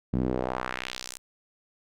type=tone with band-pass filter sweep; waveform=sawtooth; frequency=63 Hz; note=B1; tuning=35 cents sharp; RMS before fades=-31 dBFS; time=0.13-1.18 s; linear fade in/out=0 ms; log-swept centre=190 to 9100 Hz; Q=1.5; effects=none